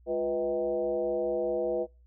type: tone with frequency modulation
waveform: sine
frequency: 493.9 Hz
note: B4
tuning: in tune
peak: -26 dBFS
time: 0.06-1.87 s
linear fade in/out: 50 ms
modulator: 143 Hz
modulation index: 1.1
effects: noise-tail reverb RT60 0.3 s tail -25 dB re dry + added 60 Hz sine -55 dBFS peak until 2.06 s